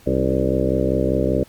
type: harmonic tone with a mistuned harmonic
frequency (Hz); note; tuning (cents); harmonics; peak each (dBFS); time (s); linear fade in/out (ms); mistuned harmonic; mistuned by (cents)
65.1; C2; -8; 1 / 2 / 3 / 4 / 5 / 6 / 7 / 8 / 9; -25 / -25 / -25 / -25 / -25 / -25 / -25 / -25 / -25; 0.06-1.44; 10; 4; +61
effects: pink hiss -50 dBFS RMS until 1.48 s + MP3 96 kbps

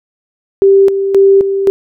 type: tone with tremolo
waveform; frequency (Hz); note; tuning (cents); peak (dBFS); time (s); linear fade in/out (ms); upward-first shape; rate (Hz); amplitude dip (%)
sine; 392; G4; 0; -3; 0.62-1.7; 0; square; 1.9; 60
effects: none

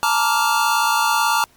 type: chord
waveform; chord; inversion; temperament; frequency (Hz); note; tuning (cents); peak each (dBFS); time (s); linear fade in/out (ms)
square; Bb major seventh; third; just; 874.1 / 932.3 / 1165.4 / 1398.5; A5 / Bb5 / D6 / F6; -12 / 0 / -14 / +2; -22 / -21 / -22 / -22; 0.03-1.44; 0
effects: pink hiss -54 dBFS RMS until 1.56 s + MP3 96 kbps

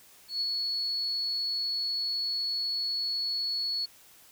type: tone with ADSR envelope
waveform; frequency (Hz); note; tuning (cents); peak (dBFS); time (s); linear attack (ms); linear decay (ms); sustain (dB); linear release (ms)
sine; 4388; C#8; -18; -26; 0.28-3.86; 130; 32; -2; 14
effects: white hiss -56 dBFS RMS until 4.31 s

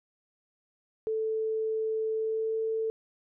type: tone with pitch glide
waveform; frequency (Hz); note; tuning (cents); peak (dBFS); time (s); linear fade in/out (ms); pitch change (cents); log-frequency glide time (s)
sine; 440 to 444.3; A4 to A4; 0 to +17; -27; 1.07-2.9; 0; +17; 2.13-2.59
effects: none

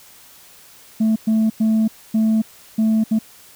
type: tone bursts at uneven times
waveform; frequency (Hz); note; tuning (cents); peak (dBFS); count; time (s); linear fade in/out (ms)
sine; 220; A3; 0; -11; 6; 1-1.16 / 1.27-1.5 / 1.6-1.88 / 2.14-2.42 / 2.78-3.04 / 3.11-3.19; 10
effects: tanh soft clip ceiling -12 dBFS + white hiss -46 dBFS RMS until 3.55 s

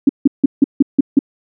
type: tone bursts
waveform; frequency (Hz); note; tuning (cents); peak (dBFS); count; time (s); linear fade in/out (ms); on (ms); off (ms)
sine; 276.2; C#4; -6; -4; 7; 0.07-1.191; 5; 23; 160
effects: none

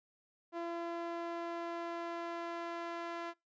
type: tone with band-pass filter sweep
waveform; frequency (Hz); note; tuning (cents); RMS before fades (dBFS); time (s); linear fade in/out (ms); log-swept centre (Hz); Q
sawtooth; 339.5; F4; -49; -41; 0.52-3.34; 50; 690 to 1200; 0.82
effects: noise-tail reverb RT60 0.2 s tail -24 dB re dry + resampled to 16000 Hz

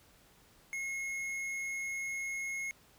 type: tone with tanh clipping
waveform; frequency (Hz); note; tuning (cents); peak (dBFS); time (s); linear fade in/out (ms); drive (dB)
triangle; 2165; C#7; -41; -37; 0.73-2.71; 0; 15
effects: pink hiss -63 dBFS RMS until 2.98 s

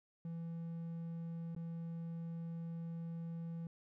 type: tone with dropouts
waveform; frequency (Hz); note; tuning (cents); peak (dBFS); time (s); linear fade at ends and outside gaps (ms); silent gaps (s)
triangle; 166.7; E3; +20; -39; 0.25-3.67; 2; 1.55-1.563
effects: none

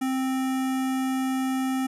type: tone with notch filter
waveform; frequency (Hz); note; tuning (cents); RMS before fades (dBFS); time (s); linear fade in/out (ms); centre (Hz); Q
square; 262.1; C4; +3; -26; 0.01-1.87; 10; 4200; 1.6
effects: resampled to 32000 Hz

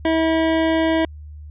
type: tone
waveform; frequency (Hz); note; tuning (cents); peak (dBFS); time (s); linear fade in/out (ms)
25% pulse; 323.2; E4; -34; -12; 0.05-1.05; 2
effects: added 75 Hz sine -34 dBFS peak until 1.5 s + resampled to 8000 Hz

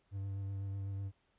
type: tone with vibrato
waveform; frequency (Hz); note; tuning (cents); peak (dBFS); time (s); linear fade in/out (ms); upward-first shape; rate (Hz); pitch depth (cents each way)
triangle; 98.2; G2; +4; -35; 0.11-1.12; 50; sine; 8; 17
effects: pink hiss -75 dBFS RMS until 1.38 s + resampled to 8000 Hz

